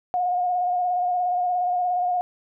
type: tone with vibrato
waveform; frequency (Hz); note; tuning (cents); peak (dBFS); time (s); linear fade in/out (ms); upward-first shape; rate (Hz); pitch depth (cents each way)
sine; 719; F#5; -50; -20; 0.14-2.21; 0; square; 17; 22
effects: none